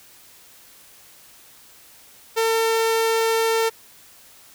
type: tone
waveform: sawtooth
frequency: 451.2 Hz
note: A4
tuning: 44 cents sharp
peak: -14 dBFS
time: 2.36-3.7 s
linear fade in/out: 20 ms
effects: white hiss -49 dBFS RMS until 4.54 s